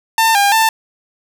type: tone with pitch steps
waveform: sawtooth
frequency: 898 / 805 / 890 Hz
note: A5 / G5 / A5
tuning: +35 / +46 / +20 cents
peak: -6 dBFS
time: 0.18-0.69 s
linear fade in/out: 2 ms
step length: 170 ms
effects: none